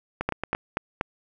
two click trains, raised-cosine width 0.5 ms, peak -12 / -9 dBFS, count 4 / 4, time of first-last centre 0.21-0.549 / 0.29-1.011 s, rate 8.84 / 4.16 Hz, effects none

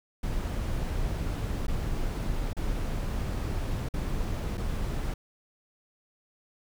brown noise with dropouts, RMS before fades -30 dBFS, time 0.23-5.14 s, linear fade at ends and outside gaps 5 ms, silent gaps 1.668-1.68 / 2.532-2.567 / 3.888-3.938 / 4.573-4.577 s, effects none

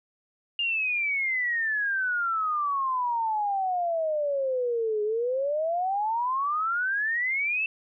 sine exponential two-way sweep, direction down then up, 2835 to 415.3 to 2680 Hz, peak -24 dBFS, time 0.59-7.66 s, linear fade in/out 2 ms, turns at 5.03 s, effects none

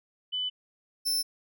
sine / sawtooth tone pair in turn, 3000 / 5318 Hz, F#7 / E8, +23 / +14 cents, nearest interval minor seventh, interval 991 cents, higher second, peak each -28 / -23 dBFS, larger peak second, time 0.32-0.5 / 1.05-1.23 s, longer neither, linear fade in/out 20 ms, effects none

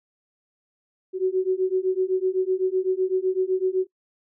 sine beating tone pair, 370 / 377.9 Hz, F#4 / F#4, 0 / +37 cents, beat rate 7.9 Hz, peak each -23 dBFS, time 1.13-3.87 s, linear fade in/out 50 ms, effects noise-tail reverb RT60 0.1 s tail -22 dB re dry

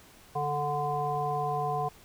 harmonic tone, 146.83 Hz, D3, in tune, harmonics 1 / 3 / 5 / 7, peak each -35 / -35 / -30 / -34 dBFS, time 0.35-1.89 s, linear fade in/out 10 ms, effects pink hiss -55 dBFS RMS until 2.04 s

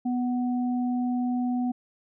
sine tone pair together, 246.9 / 743.9 Hz, B3 / F#5, 0 / +9 cents, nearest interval octave + perfect fifth, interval 1909 cents, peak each -24 / -35 dBFS, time 0.05-1.72 s, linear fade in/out 10 ms, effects none

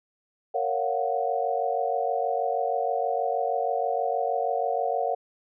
sine chord, Gb major seventh, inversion first, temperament just, 462.5 / 555 / 693.7 / 740 Hz, Bb4 / Db5 / F5 / Gb5, -14 / +2 / -12 / 0 cents, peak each -30 / -30 / -29 / -28 dBFS, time 0.54-5.15 s, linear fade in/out 10 ms, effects none

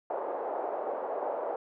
white band-pass noise, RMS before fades -34 dBFS, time 0.1-1.56 s, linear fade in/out 2 ms, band 450 to 760 Hz, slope 24 dB/octave, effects none

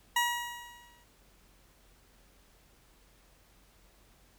20% pulse tone with exponential decay, 958 Hz, A#5, 47 cents sharp, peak -19 dBFS, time 0.16-1.04 s, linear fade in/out 5 ms, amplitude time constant 190 ms, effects added 46 Hz sine -64 dBFS peak until 4.38 s + pink hiss -64 dBFS RMS until 4.38 s

